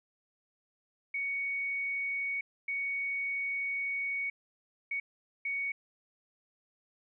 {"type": "tone bursts at uneven times", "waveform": "sine", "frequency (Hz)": 2232, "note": "C#7", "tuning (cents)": 11, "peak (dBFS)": -31, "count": 4, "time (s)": [[1.14, 2.41], [2.68, 4.3], [4.91, 5], [5.45, 5.72]], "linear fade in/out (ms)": 5, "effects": []}